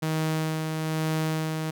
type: tone with tremolo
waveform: sawtooth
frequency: 157.9 Hz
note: D#3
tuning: 26 cents sharp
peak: -20 dBFS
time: 0.02-1.71 s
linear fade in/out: 10 ms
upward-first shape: sine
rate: 1.1 Hz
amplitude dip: 35%
effects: none